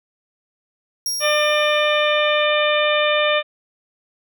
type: tone with exponential decay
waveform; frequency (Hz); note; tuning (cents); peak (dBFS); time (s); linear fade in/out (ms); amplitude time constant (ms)
sawtooth; 5600; F8; +4; -17; 1.06-2.44; 1; 300
type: harmonic tone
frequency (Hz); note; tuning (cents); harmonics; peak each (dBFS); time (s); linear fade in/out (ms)
599; D5; +34; 1 / 2 / 3 / 4 / 5 / 6; -18 / -23 / -24 / -23 / -26 / -25; 1.2-3.43; 50
effects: none